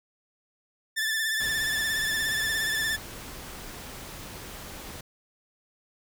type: tone with vibrato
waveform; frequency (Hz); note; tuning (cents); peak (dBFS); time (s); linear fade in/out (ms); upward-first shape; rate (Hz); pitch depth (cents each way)
sawtooth; 1760; A6; 0; -22; 0.96-2.97; 20; sine; 17; 41
type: noise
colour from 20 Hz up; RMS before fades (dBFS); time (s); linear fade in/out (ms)
pink; -41; 1.4-5.01; 5
effects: none